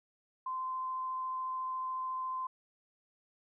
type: tone with vibrato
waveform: sine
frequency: 1035 Hz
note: C6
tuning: 19 cents flat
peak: -34 dBFS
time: 0.46-2.47 s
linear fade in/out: 5 ms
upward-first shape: triangle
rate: 14 Hz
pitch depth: 8 cents each way
effects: none